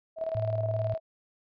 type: tone with tremolo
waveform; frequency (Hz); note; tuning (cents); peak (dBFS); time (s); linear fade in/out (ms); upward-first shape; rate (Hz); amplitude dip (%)
sine; 647; E5; -32; -27; 0.16-1; 50; square; 19; 60
type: tone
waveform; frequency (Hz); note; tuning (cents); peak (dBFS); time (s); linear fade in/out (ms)
sine; 109.4; A2; -9; -29; 0.35-0.94; 0
effects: resampled to 11025 Hz